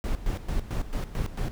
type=noise with tremolo; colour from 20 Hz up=brown; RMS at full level=-27 dBFS; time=0.04-1.51 s; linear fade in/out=0 ms; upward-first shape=square; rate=4.5 Hz; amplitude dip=75%; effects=none